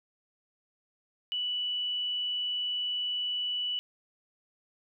sine tone, 2960 Hz, F#7, in tune, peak -29 dBFS, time 1.32-3.79 s, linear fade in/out 0 ms, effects none

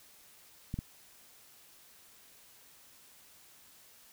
clicks, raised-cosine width 5 ms, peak -23 dBFS, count 2, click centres 0.741 / 0.789 s, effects white hiss -59 dBFS RMS until 4.12 s

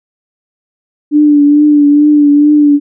sine tone with vibrato, 293.7 Hz, D4, in tune, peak -3 dBFS, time 1.11-2.8 s, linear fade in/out 50 ms, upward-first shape triangle, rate 2.3 Hz, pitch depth 38 cents each way, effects none

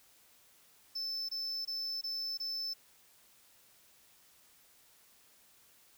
triangle tone bursts, 5274 Hz, E8, in tune, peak -34 dBFS, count 5, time 0.95-2.738 s, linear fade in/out 10 ms, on 340 ms, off 22 ms, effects white hiss -64 dBFS RMS until 5.97 s

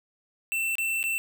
square tone with dropouts, 2682 Hz, E7, 29 cents sharp, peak -26 dBFS, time 0.52-1.18 s, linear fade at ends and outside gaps 0 ms, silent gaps 0.754-0.783 / 1.029-1.039 s, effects none

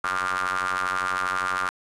sawtooth ring-modulated tone, 92.5 Hz, F#2, in tune, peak -17 dBFS, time 0.04-1.69 s, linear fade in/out 0 ms, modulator 1300 Hz, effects resampled to 24000 Hz + 8-bit

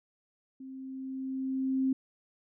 sine tone with level ramp, 264.2 Hz, C4, 17 cents sharp, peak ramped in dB -42 to -24 dBFS, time 0.6-1.93 s, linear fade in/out 5 ms, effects none

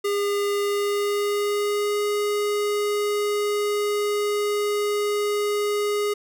square tone with pitch glide, 406.1 to 413.7 Hz, G#4 to G#4, -39 to -7 cents, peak -22 dBFS, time 0.04-6.14 s, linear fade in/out 10 ms, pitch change +32 cents, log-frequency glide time 0.62-2 s, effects none

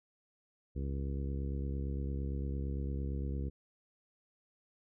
harmonic tone, 68.8 Hz, C#2, 12 cents flat, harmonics 1 / 2 / 3 / 4 / 5 / 6 / 7, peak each -35 / -41 / -45 / -47 / -49 / -51 / -52 dBFS, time 0.75-3.5 s, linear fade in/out 20 ms, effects none

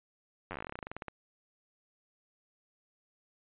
slowing click train, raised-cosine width 0.5 ms, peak -24 dBFS, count 21, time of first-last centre 0.51-1.083 s, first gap 10 ms, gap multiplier 1.1, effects resampled to 8000 Hz

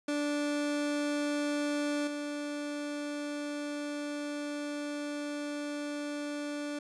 30% pulse tone with level steps, 292.4 Hz, D4, 7 cents flat, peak -27 / -32 dBFS, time 0.08-6.79 s, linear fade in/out 5 ms, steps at 2.07 s, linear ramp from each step 5 ms, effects resampled to 22050 Hz

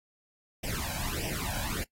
pink noise with flanger, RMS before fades -34 dBFS, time 0.63-1.84 s, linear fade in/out 10 ms, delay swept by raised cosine 0.36 to 1.29 ms, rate 1.6 Hz, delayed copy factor +0.9, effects noise-tail reverb RT60 0.1 s tail -22 dB re dry + AAC 48 kbps

